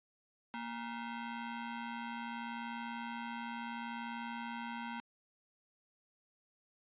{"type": "ring-modulated tone", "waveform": "sawtooth", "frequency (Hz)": 587.3, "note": "D5", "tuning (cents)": 0, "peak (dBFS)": -33, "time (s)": [0.54, 5], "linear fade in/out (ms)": 0, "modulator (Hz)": 354, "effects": ["resampled to 8000 Hz", "12-bit"]}